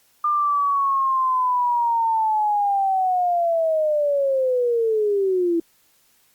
sine linear sweep, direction down, 1205 to 329.6 Hz, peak -17 dBFS, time 0.24-5.6 s, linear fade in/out 5 ms, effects white hiss -60 dBFS RMS until 6.34 s + Opus 48 kbps

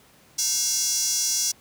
square tone with high-pass filter, 306.9 Hz, D#4, 24 cents flat, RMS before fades -24 dBFS, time 0.38-1.52 s, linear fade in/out 10 ms, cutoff 5800 Hz, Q 4.5, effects pink hiss -55 dBFS RMS until 1.6 s + high-pass 80 Hz 12 dB/octave

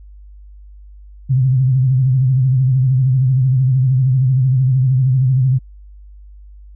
sine tone with vibrato, 130 Hz, C3, 11 cents flat, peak -10 dBFS, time 1.29-5.59 s, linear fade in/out 20 ms, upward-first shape sine, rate 13 Hz, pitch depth 79 cents each way, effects added 50 Hz sine -36 dBFS peak until 6.75 s

